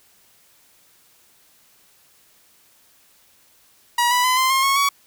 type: tone with pitch steps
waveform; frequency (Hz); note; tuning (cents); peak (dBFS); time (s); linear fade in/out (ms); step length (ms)
sawtooth; 960 / 985.8 / 1012.4 / 1039.7 / 1067.7 / 1096.4 / 1125.9; B5 / B5 / B5 / C6 / C6 / C#6 / C#6; -49 / -3 / +43 / -11 / +35 / -19 / +27; -12; 3.98-4.89; 5; 130
effects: white hiss -56 dBFS RMS until 5.06 s